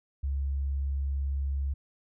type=tone; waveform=sine; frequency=69 Hz; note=C#2; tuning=7 cents flat; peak=-27 dBFS; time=0.23-1.74 s; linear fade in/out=10 ms; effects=none